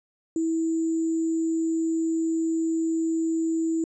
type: tone with sample-and-hold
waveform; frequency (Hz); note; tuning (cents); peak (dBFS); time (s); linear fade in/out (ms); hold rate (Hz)
sine; 325.4; E4; -22; -22; 0.36-3.84; 2; 7350
effects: resampled to 22050 Hz